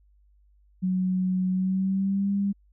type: tone with pitch glide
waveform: sine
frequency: 185 to 199.43 Hz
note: F#3 to G3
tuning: 0 to +30 cents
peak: -22 dBFS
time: 0.82-2.53 s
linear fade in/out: 20 ms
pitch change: +130 cents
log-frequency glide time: 1.51-2.31 s
effects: added 50 Hz sine -57 dBFS peak until 2.72 s